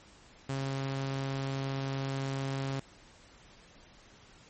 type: tone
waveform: sawtooth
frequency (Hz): 135.7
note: C#3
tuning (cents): -36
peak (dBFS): -28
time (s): 0.49-2.8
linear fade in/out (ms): 5
effects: pink hiss -57 dBFS RMS until 4.49 s + MP3 32 kbps